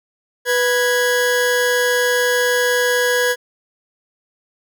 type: tone pair together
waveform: 40% pulse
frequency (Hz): 492.3 / 1656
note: B4 / G#6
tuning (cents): -6 / -5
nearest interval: octave + major sixth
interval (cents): 2101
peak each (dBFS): -16 / -17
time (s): 0.45-3.36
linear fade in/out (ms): 50
effects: none